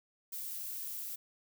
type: noise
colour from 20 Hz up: violet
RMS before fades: -41 dBFS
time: 0.32-1.16 s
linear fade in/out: 10 ms
effects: none